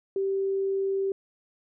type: tone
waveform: sine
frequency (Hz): 389.3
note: G4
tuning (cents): -12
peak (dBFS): -24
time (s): 0.16-1.12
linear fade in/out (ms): 2
effects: none